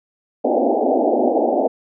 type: band-pass noise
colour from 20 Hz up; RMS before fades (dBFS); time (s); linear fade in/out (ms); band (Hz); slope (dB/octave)
white; -17; 0.44-1.68; 10; 230 to 800; 96
effects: none